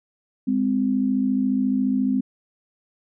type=tone pair together; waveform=sine; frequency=204.5 / 258.8 Hz; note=G#3 / C4; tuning=-26 / -19 cents; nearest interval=major third; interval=407 cents; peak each=-23 / -20 dBFS; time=0.47-2.21 s; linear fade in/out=10 ms; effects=none